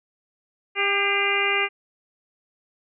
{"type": "harmonic tone with a mistuned harmonic", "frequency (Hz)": 398.9, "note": "G4", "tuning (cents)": 30, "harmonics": [1, 2, 3, 4, 5, 6, 7], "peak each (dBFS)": [-28, -31, -29, -30, -25, -25, -27], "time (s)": [0.75, 1.69], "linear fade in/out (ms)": 50, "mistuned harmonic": 5, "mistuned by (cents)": 44, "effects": []}